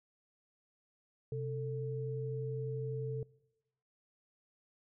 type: tone pair together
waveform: sine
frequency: 130.2 / 444.1 Hz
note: C3 / A4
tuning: -8 / +16 cents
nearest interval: octave + major sixth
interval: 2124 cents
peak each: -37 / -39 dBFS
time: 1.32-3.23 s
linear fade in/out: 2 ms
effects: noise-tail reverb RT60 1.0 s tail -24 dB re dry